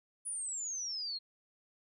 sine exponential sweep, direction down, 9956 to 4186 Hz, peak -36 dBFS, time 0.25-1.19 s, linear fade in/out 20 ms, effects none

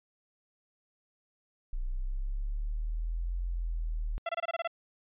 sine exponential two-way sweep, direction up then down, 30.02 to 44.16 to 37.86 Hz, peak -30 dBFS, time 1.73-4.18 s, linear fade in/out 0 ms, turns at 3.39 s
sawtooth tone bursts, 673 Hz, E5, 36 cents sharp, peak -26 dBFS, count 8, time 4.26-4.676 s, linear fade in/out 5 ms, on 31 ms, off 24 ms
effects resampled to 8000 Hz

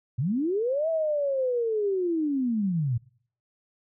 sine linear two-way sweep, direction up then down, 110 to 659.3 to 110 Hz, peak -23 dBFS, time 0.18-2.98 s, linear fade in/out 10 ms, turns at 0.89 s, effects noise-tail reverb RT60 0.5 s tail -21 dB re dry

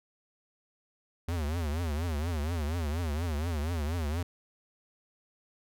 square tone with vibrato, 79.6 Hz, D#2, 40 cents sharp, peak -30 dBFS, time 1.28-4.23 s, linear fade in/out 5 ms, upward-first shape triangle, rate 4.2 Hz, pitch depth 210 cents each way, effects none

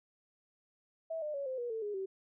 sine tone with pitch steps, 650 / 603 / 559.4 / 518.9 / 481.4 / 446.5 / 414.2 / 384.3 Hz, E5 / D5 / C#5 / C5 / B4 / A4 / G#4 / G4, -24 / +46 / +16 / -14 / -44 / +25 / -5 / -34 cents, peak -35 dBFS, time 1.1-2.06 s, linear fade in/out 10 ms, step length 120 ms, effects none

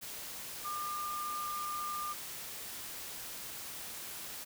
sine tone in noise, 1200 Hz, D6, 37 cents sharp, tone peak -36 dBFS, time 0.64-2.14 s, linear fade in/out 20 ms, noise white, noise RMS -44 dBFS, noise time 0.01-4.45 s, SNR +5 dB, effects none

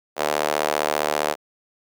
sawtooth tone with high-pass filter, 75.1 Hz, D2, 39 cents sharp, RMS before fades -23 dBFS, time 0.16-1.36 s, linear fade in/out 50 ms, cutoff 590 Hz, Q 1.6, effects none

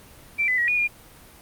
sine tone with pitch steps, 2343 / 2008 / 1909 / 2453 / 2416 Hz, D7 / B6 / A#6 / D#7 / D7, -5 / +28 / +41 / -25 / +48 cents, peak -19 dBFS, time 0.38-0.88 s, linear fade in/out 20 ms, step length 100 ms, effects pink hiss -48 dBFS RMS until 1.41 s + Opus 32 kbps

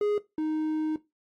triangle tone pair in turn, 415.3 / 311.1 Hz, G#4 / D#4, 0 / 0 cents, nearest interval perfect fourth, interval 500 cents, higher first, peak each -21 / -24 dBFS, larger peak first, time 0.01-0.18 / 0.38-0.96 s, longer second, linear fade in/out 2 ms, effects noise-tail reverb RT60 0.2 s tail -17 dB re dry + AAC 48 kbps

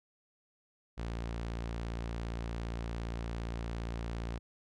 sawtooth tone, 57.4 Hz, A#1, 26 cents flat, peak -32 dBFS, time 0.97-4.39 s, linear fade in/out 20 ms, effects low-pass 6000 Hz 12 dB/octave

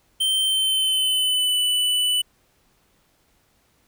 square tone with pitch glide, 3116 to 2980 Hz, G7 to F#7, -11 to +12 cents, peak -19 dBFS, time 0.2-2.22 s, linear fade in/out 10 ms, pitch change -77 cents, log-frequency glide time 0.44-1.59 s, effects pink hiss -63 dBFS RMS until 3.87 s

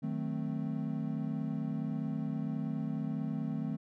triangle chord, D# diminished seventh, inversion none, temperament equal, 155.56 / 185 / 220 / 261.6 Hz, D#3 / F#3 / A3 / C4, 0 / 0 / 0 / 0 cents, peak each -35 / -40 / -35 / -37 dBFS, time 0.02-3.77 s, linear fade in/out 20 ms, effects none

